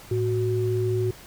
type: tone pair together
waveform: sine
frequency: 109.91 / 369.7 Hz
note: A2 / F#4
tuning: -1 / -1 cents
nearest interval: octave + major sixth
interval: 2100 cents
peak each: -24 dBFS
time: 0.11-1.11 s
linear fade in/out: 5 ms
effects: pink hiss -46 dBFS RMS until 1.26 s